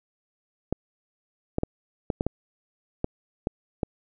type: clicks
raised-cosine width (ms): 2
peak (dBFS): -11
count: 9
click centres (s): 0.726 / 1.584 / 1.634 / 2.102 / 2.209 / 2.266 / 3.044 / 3.471 / 3.832
effects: none